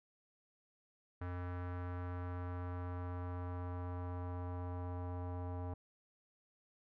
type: tone with low-pass filter sweep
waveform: square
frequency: 89.2 Hz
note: F2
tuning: 37 cents sharp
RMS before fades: -42 dBFS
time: 1.21-5.74 s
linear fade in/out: 5 ms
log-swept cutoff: 1500 to 880 Hz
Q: 2
effects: none